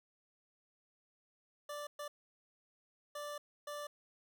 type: tone bursts at uneven times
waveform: 25% pulse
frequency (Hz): 587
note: D5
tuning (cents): -1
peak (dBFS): -38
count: 4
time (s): 1.69-1.87 / 1.99-2.08 / 3.15-3.38 / 3.67-3.87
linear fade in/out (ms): 5
effects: none